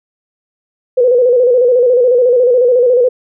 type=tone with vibrato; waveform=sine; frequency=493.9 Hz; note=B4; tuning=in tune; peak=-6 dBFS; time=0.97-3.09 s; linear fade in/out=10 ms; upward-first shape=square; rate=14 Hz; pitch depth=57 cents each way; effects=none